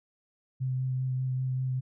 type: tone with vibrato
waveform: sine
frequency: 129.4 Hz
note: C3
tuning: 19 cents flat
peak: -27 dBFS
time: 0.6-1.81 s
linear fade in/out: 20 ms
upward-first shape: sine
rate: 5.1 Hz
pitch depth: 13 cents each way
effects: none